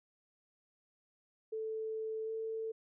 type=tone with pitch glide; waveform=sine; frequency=440 to 444.9 Hz; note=A4 to A4; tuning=0 to +19 cents; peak=-36 dBFS; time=1.52-2.72 s; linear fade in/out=10 ms; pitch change=+19 cents; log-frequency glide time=2.25-2.3 s; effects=none